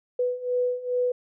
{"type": "beating tone pair", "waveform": "sine", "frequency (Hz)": [493.9, 496.3], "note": ["B4", "B4"], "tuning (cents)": [0, 8], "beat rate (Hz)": 2.4, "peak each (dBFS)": [-28, -25], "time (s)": [0.19, 1.12], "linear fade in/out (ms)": 5, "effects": []}